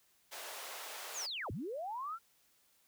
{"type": "high-pass noise", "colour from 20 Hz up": "pink", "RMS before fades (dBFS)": -46, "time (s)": [0.31, 1.27], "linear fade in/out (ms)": 20, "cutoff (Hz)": 530, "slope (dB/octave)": 24}
{"type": "linear two-way sweep", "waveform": "sine", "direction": "down then up", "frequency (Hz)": [7360, 73.42, 1399], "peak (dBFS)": -38, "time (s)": [1.13, 2.19], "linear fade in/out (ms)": 50, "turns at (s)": 1.51}
{"effects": ["white hiss -71 dBFS RMS until 2.87 s"]}